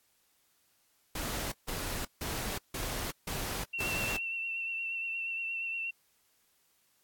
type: noise bursts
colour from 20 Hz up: pink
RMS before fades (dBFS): -36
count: 6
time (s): 1.15-4.17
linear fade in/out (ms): 5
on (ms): 370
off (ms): 160
type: tone with vibrato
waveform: sine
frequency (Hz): 2705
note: E7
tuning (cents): +44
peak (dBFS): -33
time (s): 3.73-5.91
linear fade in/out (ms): 10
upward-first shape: triangle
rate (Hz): 8.5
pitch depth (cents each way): 32
effects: white hiss -71 dBFS RMS until 7.03 s + AAC 64 kbps